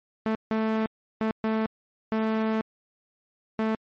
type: tone bursts at uneven times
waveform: sawtooth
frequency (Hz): 220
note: A3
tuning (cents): 0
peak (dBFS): -19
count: 6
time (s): 0.26-0.35 / 0.51-0.86 / 1.21-1.31 / 1.44-1.66 / 2.12-2.61 / 3.59-3.75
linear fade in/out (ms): 0
effects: low-pass 2000 Hz 12 dB/octave + MP3 32 kbps